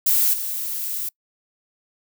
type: noise with level steps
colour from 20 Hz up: violet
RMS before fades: -18 / -27 dBFS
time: 0.06-1.09 s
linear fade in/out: 5 ms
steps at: 0.33 s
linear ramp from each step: 10 ms
effects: noise-tail reverb RT60 0.1 s tail -26 dB re dry